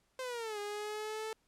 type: linear two-way sweep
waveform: sawtooth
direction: down then up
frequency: 523.3 to 409.7 to 441.1 Hz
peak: -34 dBFS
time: 0.19-1.33 s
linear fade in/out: 2 ms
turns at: 0.59 s
effects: pink hiss -75 dBFS RMS until 1.47 s + low-pass 11000 Hz 12 dB/octave